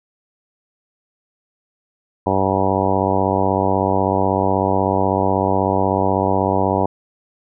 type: harmonic tone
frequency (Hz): 96.2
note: G2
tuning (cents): -32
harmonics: 1 / 2 / 3 / 4 / 5 / 6 / 7 / 8 / 9 / 10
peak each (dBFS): -24 / -24 / -24 / -24 / -24 / -24 / -24 / -24 / -24 / -24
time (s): 2.26-6.86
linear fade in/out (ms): 5
effects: none